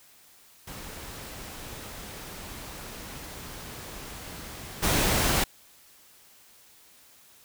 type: noise with level steps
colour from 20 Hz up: pink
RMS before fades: -41 / -24 dBFS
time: 0.67-5.44 s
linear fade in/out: 5 ms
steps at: 4.82 s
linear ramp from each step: 20 ms
effects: white hiss -56 dBFS RMS until 7.44 s